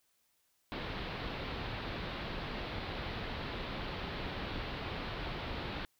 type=low-pass noise; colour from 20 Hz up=pink; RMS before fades=-40 dBFS; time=0.72-5.85 s; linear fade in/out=0 ms; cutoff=4300 Hz; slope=48 dB/octave; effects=white hiss -75 dBFS RMS until 5.99 s